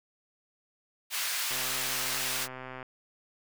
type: high-pass noise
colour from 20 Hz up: pink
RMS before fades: -32 dBFS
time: 1.1-2.48 s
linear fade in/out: 50 ms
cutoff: 1700 Hz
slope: 12 dB/octave
type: click train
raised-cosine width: 0.5 ms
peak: -26 dBFS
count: 171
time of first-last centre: 1.51-2.828 s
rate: 129 Hz
effects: none